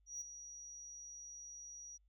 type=tone with ADSR envelope; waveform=sine; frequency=5780 Hz; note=F#8; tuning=41 cents flat; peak=-39 dBFS; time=0.06-1.98 s; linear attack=150 ms; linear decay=12 ms; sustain=-10 dB; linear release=23 ms; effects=tanh soft clip ceiling -37 dBFS + added 50 Hz sine -69 dBFS peak until 2.08 s